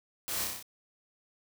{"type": "noise with echo", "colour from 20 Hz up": "white", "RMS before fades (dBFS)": -36, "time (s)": [0.28, 0.44], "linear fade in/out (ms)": 0, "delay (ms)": 31, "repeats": 6, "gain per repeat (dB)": -2, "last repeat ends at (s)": 0.626, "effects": []}